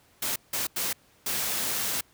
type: noise bursts at uneven times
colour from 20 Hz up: white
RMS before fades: -29 dBFS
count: 4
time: 0.22-0.36 / 0.53-0.67 / 0.76-0.93 / 1.26-2.01 s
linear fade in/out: 5 ms
effects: pink hiss -61 dBFS RMS until 2.13 s + high-pass 60 Hz 12 dB/octave